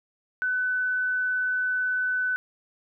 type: tone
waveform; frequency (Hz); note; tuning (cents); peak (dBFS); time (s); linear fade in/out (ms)
sine; 1503; F#6; +27; -23; 0.42-2.36; 0
effects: none